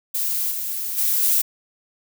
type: noise with level steps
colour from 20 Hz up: violet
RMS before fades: -23 / -27 / -20 / -18 dBFS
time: 0.14-1.42 s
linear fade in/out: 10 ms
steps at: 0.5 / 0.97 / 1.22 s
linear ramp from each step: 20 ms
effects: none